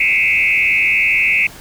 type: tone with frequency modulation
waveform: sine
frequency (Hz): 2375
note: D7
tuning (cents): +19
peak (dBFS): -11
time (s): 0-1.47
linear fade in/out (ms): 5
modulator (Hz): 93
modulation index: 3
effects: pink hiss -37 dBFS RMS until 1.6 s